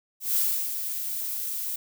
violet noise with ADSR envelope, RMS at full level -23 dBFS, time 0.2-1.76 s, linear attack 160 ms, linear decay 320 ms, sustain -8 dB, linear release 5 ms, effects none

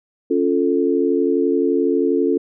sine chord, Db augmented, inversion none, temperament equal, 277.2 / 349.2 / 440 Hz, Db4 / F4 / A4, 0 / 0 / 0 cents, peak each -19 dBFS, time 0.3-2.38 s, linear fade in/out 10 ms, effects none

